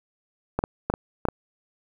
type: clicks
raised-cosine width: 1 ms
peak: -9 dBFS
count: 6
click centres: 0.59 / 0.639 / 0.9 / 0.939 / 1.253 / 1.286 s
effects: 8-bit